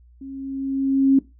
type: tone with level ramp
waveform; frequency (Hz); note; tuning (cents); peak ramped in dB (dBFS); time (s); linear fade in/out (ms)
sine; 270.6; C#4; -42; -33 to -10; 0.21-1.19; 5
effects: noise-tail reverb RT60 0.2 s tail -17 dB re dry + added 60 Hz sine -48 dBFS peak until 1.39 s